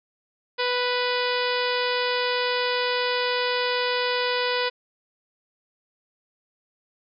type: harmonic tone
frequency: 493.9 Hz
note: B4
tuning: in tune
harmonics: 1 / 2 / 3 / 4 / 5 / 6 / 7 / 8 / 9 / 10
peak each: -26 / -29 / -31 / -32 / -33 / -34 / -34 / -35 / -36 / -36 dBFS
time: 0.58-4.7 s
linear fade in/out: 20 ms
effects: none